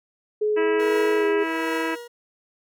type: tone with pitch glide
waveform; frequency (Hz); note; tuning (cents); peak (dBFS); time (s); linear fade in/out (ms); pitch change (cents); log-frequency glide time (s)
sine; 423.9 to 411.8; G#4 to G#4; +35 to -15; -19; 0.41-1.44; 10; -50; 1.18-1.25
type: harmonic tone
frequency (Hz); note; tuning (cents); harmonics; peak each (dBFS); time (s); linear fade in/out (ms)
325.8; E4; -20; 1 / 2 / 3 / 4 / 5 / 6 / 7 / 8 / 9; -27 / -36 / -31 / -36 / -32 / -34 / -40 / -36 / -43; 0.56-1.96; 20
type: tone with tremolo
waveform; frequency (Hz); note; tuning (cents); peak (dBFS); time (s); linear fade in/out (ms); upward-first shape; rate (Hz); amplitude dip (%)
40% pulse; 476.9; A#4; +39; -26; 0.79-2.08; 10; triangle; 1.3; 95
effects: none